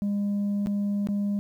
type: tone with dropouts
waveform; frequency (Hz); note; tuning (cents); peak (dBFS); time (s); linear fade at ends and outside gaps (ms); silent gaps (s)
sine; 202.9; G#3; -40; -21; 0.02-1.39; 0; 0.661-0.67 / 1.071-1.087
effects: tanh soft clip ceiling -23 dBFS + 10-bit